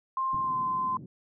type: tone with pitch glide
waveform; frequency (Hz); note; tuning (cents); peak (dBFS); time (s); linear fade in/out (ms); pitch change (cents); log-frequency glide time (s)
sine; 1055 to 1033.9; C6 to C6; +14 to -21; -26; 0.17-0.97; 2; -35; 0.42-0.53
type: band-pass noise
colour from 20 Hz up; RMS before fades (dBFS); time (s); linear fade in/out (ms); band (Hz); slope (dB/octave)
white; -45; 0.33-1.06; 2; 110 to 270; 24
type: click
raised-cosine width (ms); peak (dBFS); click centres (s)
5; -31; 0.345
effects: none